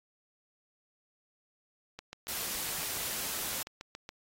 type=click train; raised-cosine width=0.2 ms; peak=-25 dBFS; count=16; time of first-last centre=1.99-4.091 s; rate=7.14 Hz
type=noise; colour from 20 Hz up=white; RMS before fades=-36 dBFS; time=2.28-3.63 s; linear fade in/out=5 ms
effects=AAC 48 kbps